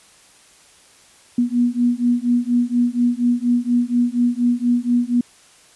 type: beating tone pair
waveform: sine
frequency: 240 / 244.2 Hz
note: B3 / B3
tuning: -49 / -19 cents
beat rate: 4.2 Hz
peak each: -18 dBFS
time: 1.38-5.21 s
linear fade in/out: 5 ms
effects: white hiss -50 dBFS RMS until 5.75 s + resampled to 24000 Hz